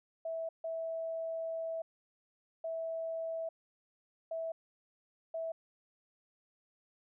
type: tone bursts at uneven times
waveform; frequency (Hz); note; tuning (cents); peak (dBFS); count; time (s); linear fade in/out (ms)
sine; 654; E5; -14; -35; 5; 0.25-0.49 / 0.64-1.82 / 2.64-3.49 / 4.31-4.52 / 5.34-5.52; 5
effects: none